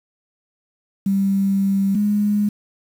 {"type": "tone pair in turn", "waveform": "sine", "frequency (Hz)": [196, 207], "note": ["G3", "G#3"], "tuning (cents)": [0, -5], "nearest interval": "minor second", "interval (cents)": 95, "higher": "second", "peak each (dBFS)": -15, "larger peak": "neither", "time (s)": [[1.06, 1.95], [1.95, 2.49]], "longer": "first", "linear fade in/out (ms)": 5, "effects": ["7-bit"]}